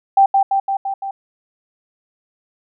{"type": "tone with echo", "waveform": "sine", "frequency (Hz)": 784, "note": "G5", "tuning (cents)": 0, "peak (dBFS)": -7, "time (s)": [0.17, 0.26], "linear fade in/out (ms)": 5, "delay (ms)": 170, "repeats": 5, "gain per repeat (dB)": -3, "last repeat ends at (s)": 1.11, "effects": []}